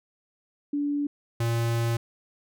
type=tone pair in turn; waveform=sine / square; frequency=288.9 / 116.35 Hz; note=D4 / A#2; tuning=-28 / -3 cents; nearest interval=octave + major third; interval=1575 cents; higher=first; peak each=-24 dBFS; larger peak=neither; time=0.73-1.07 / 1.4-1.97 s; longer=second; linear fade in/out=5 ms; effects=none